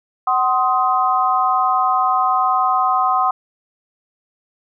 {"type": "chord", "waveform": "sine", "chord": "C diminished", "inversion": "second", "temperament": "just", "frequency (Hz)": [753.5, 1046.5, 1255.8], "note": ["Gb5", "C6", "Eb6"], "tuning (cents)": [31, 0, 16], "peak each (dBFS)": -18, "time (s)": [0.27, 3.31], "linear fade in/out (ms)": 5, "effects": []}